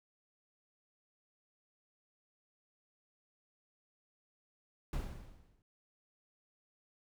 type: noise with exponential decay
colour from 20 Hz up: brown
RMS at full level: -34 dBFS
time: 4.93-5.62 s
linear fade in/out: 2 ms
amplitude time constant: 150 ms
effects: none